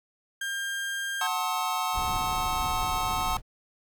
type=tone; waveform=35% pulse; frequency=1600 Hz; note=G6; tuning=35 cents sharp; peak=-28 dBFS; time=0.41-1.27 s; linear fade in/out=5 ms
type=chord; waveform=square; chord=F# diminished seventh; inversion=none; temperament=just; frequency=740 / 888 / 1065.6 / 1278.7 Hz; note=F#5 / A5 / C6 / Eb6; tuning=0 / +16 / +31 / +47 cents; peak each=-33 dBFS; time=1.21-3.37 s; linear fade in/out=2 ms
type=noise; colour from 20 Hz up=brown; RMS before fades=-35 dBFS; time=1.93-3.42 s; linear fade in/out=50 ms
effects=none